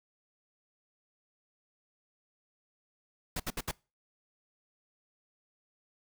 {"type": "noise bursts", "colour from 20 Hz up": "pink", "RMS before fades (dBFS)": -34, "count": 4, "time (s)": [3.36, 3.713], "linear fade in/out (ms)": 5, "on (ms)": 38, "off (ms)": 67, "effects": ["noise-tail reverb RT60 0.3 s tail -24 dB re dry"]}